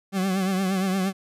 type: tone with vibrato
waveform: 40% pulse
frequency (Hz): 190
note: F#3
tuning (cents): +46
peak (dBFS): -21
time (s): 0.12-1.13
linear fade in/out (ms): 50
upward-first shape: triangle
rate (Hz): 8.6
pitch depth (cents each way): 73
effects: resampled to 32000 Hz